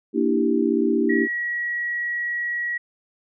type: chord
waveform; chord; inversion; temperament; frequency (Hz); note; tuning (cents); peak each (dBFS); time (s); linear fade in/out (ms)
sine; E half-diminished seventh; second; equal; 233.1 / 293.7 / 329.6 / 392; Bb3 / D4 / E4 / G4; 0 / 0 / 0 / 0; -23; 0.13-1.28; 50
type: tone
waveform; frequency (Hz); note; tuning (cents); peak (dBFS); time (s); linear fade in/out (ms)
sine; 1916; A#6; +47; -23; 1.09-2.78; 10
effects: none